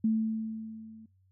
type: tone with level ramp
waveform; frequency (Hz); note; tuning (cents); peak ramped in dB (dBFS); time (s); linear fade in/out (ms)
sine; 220.8; A3; +6; -22 to -48; 0.04-1.06; 5
effects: noise-tail reverb RT60 0.2 s tail -26 dB re dry + added 94 Hz sine -63 dBFS peak until 1.31 s